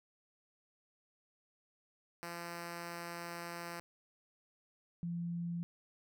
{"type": "tone pair in turn", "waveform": ["5% pulse", "sine"], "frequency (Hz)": [171.3, 171.3], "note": ["F3", "F3"], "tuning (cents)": [-33, -33], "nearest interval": "unison", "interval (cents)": 0, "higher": "neither", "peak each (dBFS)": [-31, -36], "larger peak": "first", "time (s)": [[2.23, 3.8], [5.03, 5.63]], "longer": "first", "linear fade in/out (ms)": 0, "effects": []}